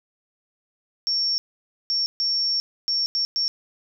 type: tone bursts at uneven times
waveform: sine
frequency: 5480 Hz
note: F8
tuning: 34 cents flat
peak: -20 dBFS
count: 6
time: 1.07-1.38 / 1.9-2.06 / 2.2-2.6 / 2.88-3.06 / 3.15-3.25 / 3.36-3.48 s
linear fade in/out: 0 ms
effects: none